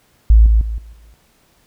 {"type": "tone with level steps", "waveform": "sine", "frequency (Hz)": 55, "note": "A1", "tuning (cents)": 0, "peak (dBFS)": [-4, -8, -19, -34, -41], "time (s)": [0.3, 1.14], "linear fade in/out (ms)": 0, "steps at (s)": [0.46, 0.61, 0.78, 0.93], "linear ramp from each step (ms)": 2, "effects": ["pink hiss -56 dBFS RMS until 1.66 s"]}